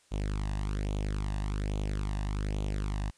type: tone with flanger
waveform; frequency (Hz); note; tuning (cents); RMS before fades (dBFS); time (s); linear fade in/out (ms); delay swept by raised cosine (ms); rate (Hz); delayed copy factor
sawtooth; 50.7; G#1; -41; -32; 0.11-3.11; 20; 0.29 to 1.11; 1.2; +0.75
effects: white hiss -65 dBFS RMS until 3.17 s + resampled to 22050 Hz